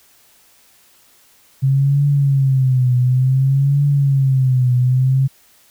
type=tone with vibrato; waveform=sine; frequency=133.5 Hz; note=C3; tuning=35 cents sharp; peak=-11 dBFS; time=1.62-5.28 s; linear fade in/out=20 ms; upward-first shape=triangle; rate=0.56 Hz; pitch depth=130 cents each way; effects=white hiss -52 dBFS RMS until 5.7 s